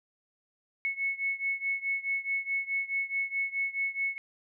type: beating tone pair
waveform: sine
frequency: 2199 / 2203.7 Hz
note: C#7 / C#7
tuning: -14 / -11 cents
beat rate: 4.7 Hz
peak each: -31 / -33 dBFS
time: 0.85-4.18 s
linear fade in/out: 0 ms
effects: none